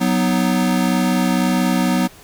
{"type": "chord", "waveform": "square", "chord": "B major", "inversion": "second", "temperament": "equal", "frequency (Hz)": [185, 246.9, 311.1], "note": ["F#3", "B3", "D#4"], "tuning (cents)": [0, 0, 0], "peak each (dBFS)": [-19, -19, -24], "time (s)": [0, 2.08], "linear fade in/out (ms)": 20, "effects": ["pink hiss -44 dBFS RMS until 2.23 s"]}